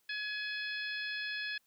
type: harmonic tone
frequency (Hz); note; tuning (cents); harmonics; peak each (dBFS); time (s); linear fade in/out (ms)
845; G#5; +30; 2 / 3 / 4 / 5 / 6; -38 / -42 / -44 / -46 / -48; 0.09-1.58; 5
effects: white hiss -74 dBFS RMS until 1.66 s